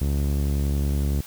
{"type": "tone with low-pass filter", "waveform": "sawtooth", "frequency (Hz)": 70.8, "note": "C#2", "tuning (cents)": 37, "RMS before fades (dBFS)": -23, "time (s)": [0.01, 1.21], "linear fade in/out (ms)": 5, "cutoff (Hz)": 350, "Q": 0.62, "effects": ["white hiss -43 dBFS RMS until 1.26 s"]}